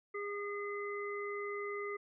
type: harmonic tone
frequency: 408.1 Hz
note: G#4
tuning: 30 cents flat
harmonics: 1 / 3 / 5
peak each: -39 / -44 / -44 dBFS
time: 0.14-1.97 s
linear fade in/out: 10 ms
effects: none